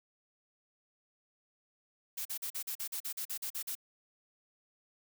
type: noise bursts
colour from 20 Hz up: blue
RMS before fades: -38 dBFS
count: 13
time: 2.17-3.753 s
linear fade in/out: 10 ms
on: 83 ms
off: 42 ms
effects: none